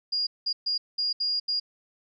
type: tone bursts at uneven times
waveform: sine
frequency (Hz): 4843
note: D#8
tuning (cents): -48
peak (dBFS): -24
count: 6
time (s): 0.12-0.27 / 0.46-0.53 / 0.66-0.78 / 0.98-1.13 / 1.2-1.4 / 1.48-1.6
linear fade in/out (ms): 10
effects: none